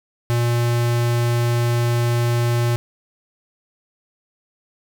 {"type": "tone", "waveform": "square", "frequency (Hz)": 119.1, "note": "A#2", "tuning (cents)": 38, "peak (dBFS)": -17, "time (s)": [0.3, 2.76], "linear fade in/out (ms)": 0, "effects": []}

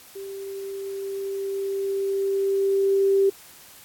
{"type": "tone with level ramp", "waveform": "sine", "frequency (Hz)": 392, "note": "G4", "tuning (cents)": 0, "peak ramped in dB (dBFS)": [-33, -15], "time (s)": [0.15, 3.3], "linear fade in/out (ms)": 10, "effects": ["white hiss -48 dBFS RMS until 3.84 s", "AAC 64 kbps"]}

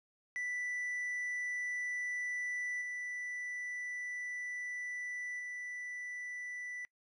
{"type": "tone with level steps", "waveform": "triangle", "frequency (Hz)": 1975.5, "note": "B6", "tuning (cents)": 0, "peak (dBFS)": [-34, -37, -39], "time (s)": [0.36, 6.85], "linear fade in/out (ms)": 0, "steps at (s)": [2.81, 5.39], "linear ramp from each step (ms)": 10, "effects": ["noise-tail reverb RT60 0.1 s tail -24 dB re dry", "resampled to 24000 Hz"]}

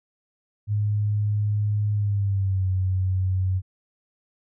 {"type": "tone with pitch glide", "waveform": "sine", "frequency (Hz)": [104.4, 93.55], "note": ["G#2", "F#2"], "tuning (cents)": [10, 20], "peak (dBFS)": -20, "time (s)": [0.67, 3.62], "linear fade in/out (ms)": 50, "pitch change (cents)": -190, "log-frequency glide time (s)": [1.93, 2.68], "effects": []}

